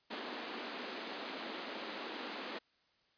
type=band-pass noise; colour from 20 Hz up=pink; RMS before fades=-44 dBFS; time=0.1-2.59 s; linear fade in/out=10 ms; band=220 to 4600 Hz; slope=48 dB/octave; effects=white hiss -73 dBFS RMS until 3.17 s + resampled to 11025 Hz